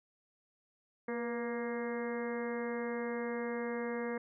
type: harmonic tone with a mistuned harmonic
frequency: 234.8 Hz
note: A#3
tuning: 13 cents sharp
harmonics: 1 / 2 / 3 / 4 / 5 / 6 / 7 / 8 / 9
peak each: -39 / -37 / -49 / -48 / -49 / -54 / -48 / -50 / -49 dBFS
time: 1.08-4.18 s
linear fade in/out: 5 ms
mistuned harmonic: 2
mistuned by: +38 cents
effects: none